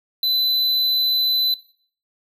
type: tone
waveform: square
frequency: 4013 Hz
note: B7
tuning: 27 cents sharp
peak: -18 dBFS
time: 0.23-1.54 s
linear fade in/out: 2 ms
effects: noise-tail reverb RT60 0.5 s tail -17 dB re dry

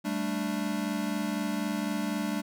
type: chord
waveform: square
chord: G suspended second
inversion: none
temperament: equal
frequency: 196 / 220 / 293.7 Hz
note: G3 / A3 / D4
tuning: 0 / 0 / 0 cents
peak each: -34 dBFS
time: 0.04-2.42 s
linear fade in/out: 20 ms
effects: none

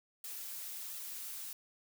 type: noise with flanger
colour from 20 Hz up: blue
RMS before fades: -44 dBFS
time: 0.24-1.53 s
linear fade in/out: 2 ms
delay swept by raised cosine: 1.5 to 7.5 ms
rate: 1.4 Hz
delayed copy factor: +0.55
effects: none

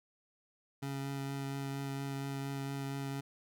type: tone with vibrato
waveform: 25% pulse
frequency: 137.9 Hz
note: C#3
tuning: 9 cents flat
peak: -33 dBFS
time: 0.82-3.21 s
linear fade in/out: 10 ms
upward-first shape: triangle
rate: 4.3 Hz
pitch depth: 13 cents each way
effects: none

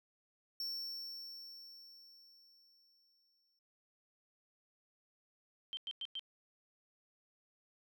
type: tone with exponential decay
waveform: square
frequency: 5440 Hz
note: F8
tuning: 46 cents flat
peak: -38 dBFS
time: 0.6-3.59 s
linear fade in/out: 2 ms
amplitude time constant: 650 ms
type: tone bursts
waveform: sine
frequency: 3136 Hz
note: G7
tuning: in tune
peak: -39 dBFS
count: 4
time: 5.73-6.194 s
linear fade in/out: 0 ms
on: 41 ms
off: 100 ms
effects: none

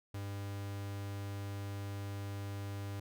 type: tone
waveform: 45% pulse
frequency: 100 Hz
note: G2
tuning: 35 cents sharp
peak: -39 dBFS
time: 0.14-3 s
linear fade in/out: 5 ms
effects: none

